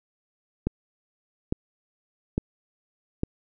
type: click train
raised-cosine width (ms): 3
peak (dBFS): -11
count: 4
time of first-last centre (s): 0.67-3.234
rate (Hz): 1.17
effects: none